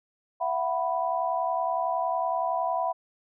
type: chord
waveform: sine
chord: E suspended second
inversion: none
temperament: equal with one note detuned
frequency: 669.2 / 740 / 987.8 Hz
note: E5 / F#5 / B5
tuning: +26 / 0 / 0 cents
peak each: -29 / -29 / -29 dBFS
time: 0.4-2.93 s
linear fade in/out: 20 ms
effects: none